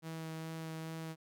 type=tone with vibrato; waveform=sawtooth; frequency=161.1 Hz; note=E3; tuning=39 cents flat; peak=-37 dBFS; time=0.02-1.16 s; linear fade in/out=50 ms; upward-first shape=sine; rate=2.4 Hz; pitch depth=10 cents each way; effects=none